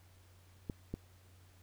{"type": "clicks", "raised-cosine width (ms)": 3, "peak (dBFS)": -25, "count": 2, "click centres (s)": [0.698, 0.94], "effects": ["added 91 Hz sine -60 dBFS peak until 1.62 s", "pink hiss -67 dBFS RMS until 1.62 s"]}